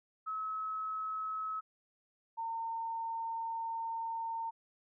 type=tone pair in turn; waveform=sine; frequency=1288 / 910.8 Hz; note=E6 / A#5; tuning=-41 / -40 cents; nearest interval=tritone; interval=599 cents; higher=first; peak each=-35 / -35 dBFS; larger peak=neither; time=0.26-1.61 / 2.37-4.51 s; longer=second; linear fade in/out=20 ms; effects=none